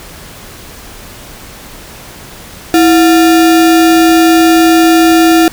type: tone with sample-and-hold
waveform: sine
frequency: 328.4 Hz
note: E4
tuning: 6 cents flat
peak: -3 dBFS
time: 2.74-5.48 s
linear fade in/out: 0 ms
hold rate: 1050 Hz
effects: pink hiss -31 dBFS RMS until 5.52 s